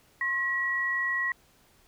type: tone pair together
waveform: sine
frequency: 1068 / 1916.7 Hz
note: C6 / A#6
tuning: +35 / +48 cents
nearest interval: minor seventh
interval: 1013 cents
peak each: -35 / -26 dBFS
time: 0.21-1.32 s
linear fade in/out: 2 ms
effects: pink hiss -62 dBFS RMS until 1.87 s